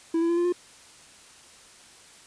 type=tone with pitch steps; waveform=triangle; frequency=329.6 / 335.6 / 341.6 / 347.8 / 354.1 Hz; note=E4 / E4 / F4 / F4 / F4; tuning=0 / +31 / -38 / -7 / +24 cents; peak=-19 dBFS; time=0.14-0.525 s; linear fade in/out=5 ms; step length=77 ms; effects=white hiss -51 dBFS RMS until 2.26 s + resampled to 22050 Hz